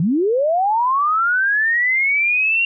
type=linear sweep; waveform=sine; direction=up; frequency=146.83 to 2772 Hz; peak=-14 dBFS; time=0-2.65 s; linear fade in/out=2 ms; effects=none

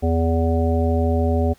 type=harmonic tone; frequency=82.41 Hz; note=E2; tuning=in tune; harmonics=1 / 3 / 5 / 7 / 9; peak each=-18 / -23 / -25 / -26 / -28 dBFS; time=0.02-1.54 s; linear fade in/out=20 ms; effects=pink hiss -54 dBFS RMS until 1.58 s

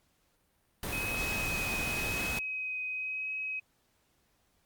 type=noise; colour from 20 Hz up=pink; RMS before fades=-36 dBFS; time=0.83-2.39 s; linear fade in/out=2 ms
type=tone with vibrato; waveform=sine; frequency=2530 Hz; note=D#7; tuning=28 cents sharp; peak=-33 dBFS; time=0.92-3.6 s; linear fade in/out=10 ms; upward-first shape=triangle; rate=0.92 Hz; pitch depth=14 cents each way
effects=pink hiss -72 dBFS RMS until 4.65 s + Opus 48 kbps

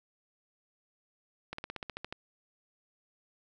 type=slowing click train; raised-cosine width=0.3 ms; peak=-22 dBFS; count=10; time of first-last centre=1.53-2.125 s; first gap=54 ms; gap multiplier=1.05; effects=none

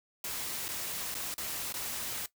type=noise with dropouts; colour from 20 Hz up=white; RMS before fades=-37 dBFS; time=0.24-2.26 s; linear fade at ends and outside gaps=2 ms; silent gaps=0.682-0.688 / 1.143-1.15 / 1.341-1.38 / 1.725-1.74 s; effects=noise-tail reverb RT60 0.1 s tail -17 dB re dry

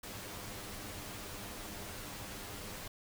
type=noise with comb filter; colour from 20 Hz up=pink; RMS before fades=-45 dBFS; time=0.03-2.88 s; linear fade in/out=5 ms; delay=9.9 ms; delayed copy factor=+0.5; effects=none

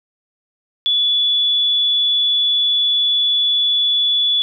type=tone; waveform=sine; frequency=3433 Hz; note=A7; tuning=43 cents flat; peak=-13 dBFS; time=0.86-4.42 s; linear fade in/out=0 ms; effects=none

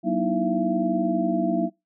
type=tone cluster; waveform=sine; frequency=186.9 / 238.7 / 308.1 / 328.6 / 676 Hz; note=F#3 / A#3 / D#4 / E4 / E5; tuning=+18 / +41 / -17 / -5 / +43 cents; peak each=-27 dBFS; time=0.03-1.7 s; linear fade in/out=50 ms; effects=noise-tail reverb RT60 0.2 s tail -23 dB re dry

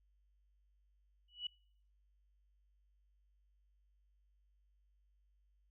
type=tone with exponential growth; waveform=sine; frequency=2941 Hz; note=F#7; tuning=11 cents flat; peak=-35 dBFS; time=1.28-1.47 s; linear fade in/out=5 ms; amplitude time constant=40 ms; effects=noise-tail reverb RT60 0.6 s tail -25 dB re dry + added 50 Hz sine -70 dBFS peak until 5.7 s

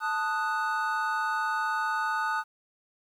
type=chord; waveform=triangle; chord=D# diminished; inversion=second; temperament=equal; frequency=880 / 1244.5 / 1480 Hz; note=A5 / D#6 / F#6; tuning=0 / 0 / 0 cents; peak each=-29 dBFS; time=0-2.44 s; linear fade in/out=50 ms; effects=10-bit

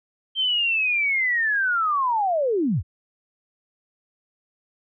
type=linear sweep; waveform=sine; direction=down; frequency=3150 to 59.2 Hz; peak=-19 dBFS; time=0.35-2.83 s; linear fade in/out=50 ms; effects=none

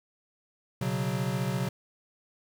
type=chord; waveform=square; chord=B suspended second; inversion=none; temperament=equal with one note detuned; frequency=123.83 / 138.59 / 185 Hz; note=B2 / C#3 / F#3; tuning=+5 / 0 / 0 cents; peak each=-33 dBFS; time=0.81-1.69 s; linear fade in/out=5 ms; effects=9-bit

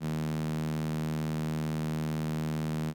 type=tone with high-pass filter; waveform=sawtooth; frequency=77.78 Hz; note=D#2; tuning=in tune; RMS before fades=-32 dBFS; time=0-2.94 s; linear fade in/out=50 ms; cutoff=180 Hz; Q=6.2; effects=none

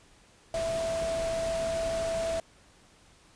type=tone in noise; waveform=sine; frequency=659.3 Hz; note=E5; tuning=in tune; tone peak=-28 dBFS; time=0.54-2.4 s; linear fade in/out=2 ms; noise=pink; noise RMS=-38 dBFS; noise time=0.54-2.4 s; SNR=+7 dB; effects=pink hiss -59 dBFS RMS until 3.35 s + resampled to 22050 Hz

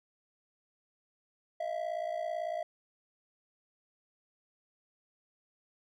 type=ring-modulated tone; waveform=triangle; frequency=659.3 Hz; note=E5; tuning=in tune; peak=-28 dBFS; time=1.6-2.63 s; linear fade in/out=5 ms; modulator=29 Hz; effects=none

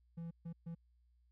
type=tone bursts at uneven times; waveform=triangle; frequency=167.2 Hz; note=E3; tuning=25 cents sharp; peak=-40 dBFS; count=3; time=0.17-0.31 / 0.45-0.53 / 0.66-0.75 s; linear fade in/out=10 ms; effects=added 60 Hz sine -68 dBFS peak until 1.31 s

